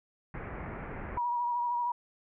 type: low-pass noise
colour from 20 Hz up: pink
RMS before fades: -40 dBFS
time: 0.34-1.18 s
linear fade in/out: 2 ms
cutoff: 2200 Hz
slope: 48 dB/octave
type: tone with vibrato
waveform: sine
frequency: 962 Hz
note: B5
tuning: 46 cents flat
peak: -28 dBFS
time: 1.17-1.92 s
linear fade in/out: 5 ms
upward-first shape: sine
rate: 13 Hz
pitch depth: 30 cents each way
effects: none